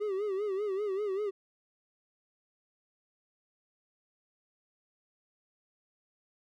triangle tone with vibrato, 400.4 Hz, G4, 37 cents sharp, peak -28 dBFS, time 0-1.31 s, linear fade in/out 20 ms, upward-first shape sine, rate 5.1 Hz, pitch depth 110 cents each way, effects none

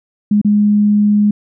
sine tone with dropouts, 207.7 Hz, G#3, in tune, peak -8 dBFS, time 0.31-1.31 s, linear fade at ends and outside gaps 5 ms, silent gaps 0.415-0.447 s, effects none

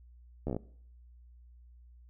slowing click train, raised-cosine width 2 ms, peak -21 dBFS, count 7, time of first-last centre 0.47-0.565 s, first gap 13 ms, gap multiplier 1.08, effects noise-tail reverb RT60 0.6 s tail -21 dB re dry + added 60 Hz sine -53 dBFS peak until 2.09 s

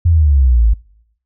sine exponential sweep, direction down, 87.8 to 51.91 Hz, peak -7 dBFS, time 0.05-0.74 s, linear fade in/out 10 ms, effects noise-tail reverb RT60 0.8 s tail -25 dB re dry

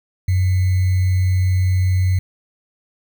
sine tone with sample-and-hold, 92.5 Hz, F#2, in tune, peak -13 dBFS, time 0.28-2.19 s, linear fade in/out 5 ms, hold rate 2100 Hz, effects none

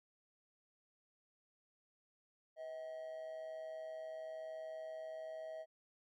triangle tone with amplitude modulation, 638 Hz, D#5, 43 cents sharp, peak -40 dBFS, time 2.56-5.66 s, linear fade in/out 50 ms, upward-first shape sine, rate 141 Hz, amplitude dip 50%, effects none

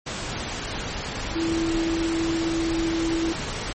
sine tone in noise, 329.7 Hz, E4, in tune, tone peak -22 dBFS, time 1.35-3.33 s, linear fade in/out 10 ms, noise pink, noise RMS -30 dBFS, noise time 0.06-3.73 s, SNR +5 dB, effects MP3 32 kbps

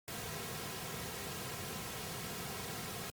pink noise with comb filter, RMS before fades -42 dBFS, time 0.08-3.1 s, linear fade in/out 0 ms, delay 3.4 ms, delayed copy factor -0.55, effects high-pass 100 Hz 12 dB/octave + Opus 48 kbps

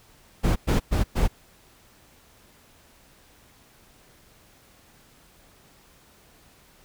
brown noise bursts, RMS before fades -20 dBFS, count 4, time 0.43-1.28 s, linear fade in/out 20 ms, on 130 ms, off 110 ms, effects pink hiss -56 dBFS RMS until 6.84 s

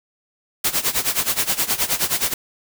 white noise with tremolo, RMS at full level -18 dBFS, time 0.64-2.34 s, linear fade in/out 5 ms, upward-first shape sine, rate 9.5 Hz, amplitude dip 85%, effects none

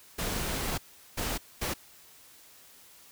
pink noise bursts at uneven times, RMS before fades -32 dBFS, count 3, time 0.18-0.78 / 1.17-1.38 / 1.61-1.74 s, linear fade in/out 10 ms, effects white hiss -55 dBFS RMS until 3.11 s

